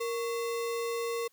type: tone with sample-and-hold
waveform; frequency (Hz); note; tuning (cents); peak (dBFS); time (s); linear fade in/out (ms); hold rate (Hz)
sine; 466.2; A#4; 0; -30; 0-1.28; 10; 1575
effects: white hiss -69 dBFS RMS until 1.32 s